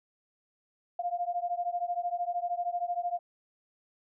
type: beating tone pair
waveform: sine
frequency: 697 / 710 Hz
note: F5 / F5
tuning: -4 / +28 cents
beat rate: 13 Hz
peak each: -32 / -33 dBFS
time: 0.99-3.19 s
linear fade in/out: 5 ms
effects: none